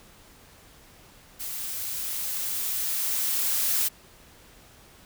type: noise with level ramp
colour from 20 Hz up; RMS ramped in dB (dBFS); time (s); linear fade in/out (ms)
blue; -34 to -24; 1.39-3.89; 20
effects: pink hiss -53 dBFS RMS until 5.05 s